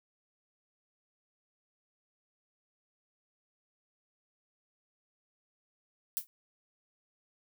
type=noise with exponential decay; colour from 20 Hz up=violet; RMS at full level=-29 dBFS; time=6.17-6.27 s; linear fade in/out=0 ms; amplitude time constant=21 ms; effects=none